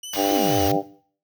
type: tone with vibrato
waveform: 20% pulse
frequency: 2939 Hz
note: F#7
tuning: 12 cents flat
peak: -27 dBFS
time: 0.03-0.68 s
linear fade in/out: 5 ms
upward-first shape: triangle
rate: 4.3 Hz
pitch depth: 58 cents each way
type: band-stop noise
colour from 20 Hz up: white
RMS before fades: -29 dBFS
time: 0.13-0.72 s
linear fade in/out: 5 ms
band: 6500 to 13000 Hz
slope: 96 dB/octave
type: harmonic tone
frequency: 99 Hz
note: G2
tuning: 18 cents sharp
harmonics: 3 / 4 / 5 / 6 / 7 / 8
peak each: -23 / -28 / -26 / -28 / -27 / -24 dBFS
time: 0.15-0.83 s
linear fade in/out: 50 ms
type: exponential two-way sweep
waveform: sine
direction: down then up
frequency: 370 to 77.78 to 191.3 Hz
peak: -26 dBFS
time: 0.3-0.77 s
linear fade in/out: 5 ms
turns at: 0.65 s
effects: noise-tail reverb RT60 0.5 s tail -17 dB re dry